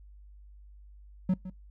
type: tone with echo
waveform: triangle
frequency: 185 Hz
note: F#3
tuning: in tune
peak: -20 dBFS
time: 1.29-1.34 s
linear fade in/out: 5 ms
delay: 160 ms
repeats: 1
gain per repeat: -14 dB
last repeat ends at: 1.5 s
effects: noise-tail reverb RT60 0.2 s tail -25 dB re dry + added 50 Hz sine -49 dBFS peak until 1.7 s